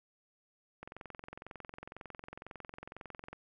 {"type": "click train", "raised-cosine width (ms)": 0.5, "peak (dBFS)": -30, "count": 56, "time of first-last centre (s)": [0.83, 3.33], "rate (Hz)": 22, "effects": []}